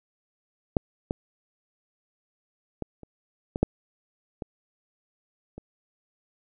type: clicks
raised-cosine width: 2 ms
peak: -7 / -13 / -17 / -30 / -15 / -6 / -19 / -26 dBFS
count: 8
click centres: 0.768 / 1.109 / 2.823 / 3.033 / 3.559 / 3.63 / 4.422 / 5.58 s
effects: none